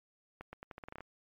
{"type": "accelerating click train", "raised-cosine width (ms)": 0.5, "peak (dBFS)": -30, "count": 11, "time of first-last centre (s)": [0.41, 1.006], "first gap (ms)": 120, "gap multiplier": 0.83, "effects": ["MP3 64 kbps"]}